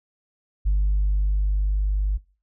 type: tone with level ramp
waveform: sine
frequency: 49.87 Hz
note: G1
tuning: 30 cents sharp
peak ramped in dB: -15 to -18 dBFS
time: 0.65-2.18 s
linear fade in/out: 20 ms
effects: noise-tail reverb RT60 0.4 s tail -24 dB re dry + tanh soft clip ceiling -15 dBFS